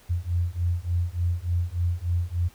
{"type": "beating tone pair", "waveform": "sine", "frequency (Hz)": [85.5, 88.9], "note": ["F2", "F2"], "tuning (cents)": [-36, 31], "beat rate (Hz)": 3.4, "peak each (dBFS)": -26, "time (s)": [0.09, 2.49], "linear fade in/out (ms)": 20, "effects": ["pink hiss -55 dBFS RMS until 2.54 s"]}